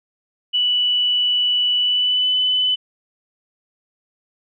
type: tone with pitch glide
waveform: sine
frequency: 2960 to 3007 Hz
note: F#7 to F#7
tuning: 0 to +27 cents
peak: -15 dBFS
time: 0.53-2.76 s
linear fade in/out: 20 ms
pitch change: +27 cents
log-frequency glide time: 1.78-2.36 s
effects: none